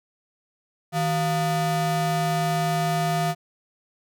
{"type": "ring-modulated tone", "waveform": "square", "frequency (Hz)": 269.5, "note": "C#4", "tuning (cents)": -49, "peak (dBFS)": -19, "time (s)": [0.92, 3.35], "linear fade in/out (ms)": 50, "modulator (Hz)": 428, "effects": []}